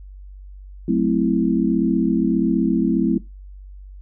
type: chord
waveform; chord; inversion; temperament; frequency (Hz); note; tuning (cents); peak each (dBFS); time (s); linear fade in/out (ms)
sine; F# half-diminished seventh; none; equal; 185 / 220 / 261.6 / 329.6; F#3 / A3 / C4 / E4; 0 / 0 / 0 / 0; -21; 0.88-3.18; 5
effects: noise-tail reverb RT60 0.2 s tail -20 dB re dry + added 48 Hz sine -36 dBFS peak until 4.01 s